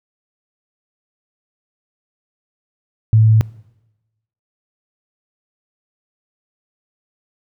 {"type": "tone", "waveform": "sine", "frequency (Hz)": 110, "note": "A2", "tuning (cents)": 0, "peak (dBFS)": -7, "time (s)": [3.13, 3.41], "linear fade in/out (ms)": 0, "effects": ["noise-tail reverb RT60 1.0 s tail -22 dB re dry"]}